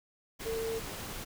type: tone in noise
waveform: sine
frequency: 451.2 Hz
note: A4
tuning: 44 cents sharp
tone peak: -32 dBFS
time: 0.45-0.8 s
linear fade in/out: 20 ms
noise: pink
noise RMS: -41 dBFS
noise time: 0.39-1.25 s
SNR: +6 dB
effects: none